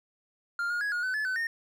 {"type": "tone with pitch steps", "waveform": "triangle", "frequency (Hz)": [1399, 1429, 1666, 1438, 1512, 1725, 1515, 1837], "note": ["F6", "F6", "G#6", "F#6", "F#6", "A6", "F#6", "A#6"], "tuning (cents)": [3, 39, 5, -50, 37, -35, 40, -26], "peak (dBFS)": -26, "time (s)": [0.59, 1.47], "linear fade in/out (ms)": 2, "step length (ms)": 110, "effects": []}